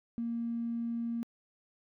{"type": "tone", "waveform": "triangle", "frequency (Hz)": 233.1, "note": "A#3", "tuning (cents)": 0, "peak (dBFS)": -28, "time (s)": [0.18, 1.23], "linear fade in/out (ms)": 0, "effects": ["tanh soft clip ceiling -30 dBFS"]}